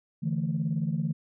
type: chord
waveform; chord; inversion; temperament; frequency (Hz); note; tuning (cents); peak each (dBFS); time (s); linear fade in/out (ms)
sine; D suspended second; none; equal; 146.83 / 164.81 / 220; D3 / E3 / A3; 0 / 0 / 0; -30 / -28 / -32; 0.22-1.13; 20
effects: tanh soft clip ceiling -18 dBFS